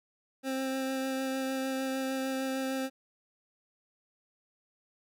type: tone with vibrato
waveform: 25% pulse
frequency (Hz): 264.8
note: C4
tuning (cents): +21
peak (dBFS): -27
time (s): 0.43-2.9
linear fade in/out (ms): 50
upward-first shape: sine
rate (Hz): 6.6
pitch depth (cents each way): 11
effects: none